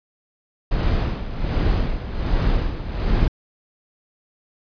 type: noise with tremolo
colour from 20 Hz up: brown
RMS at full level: -18 dBFS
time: 0.71-3.28 s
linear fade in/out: 5 ms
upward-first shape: sine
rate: 1.3 Hz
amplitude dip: 70%
effects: resampled to 11025 Hz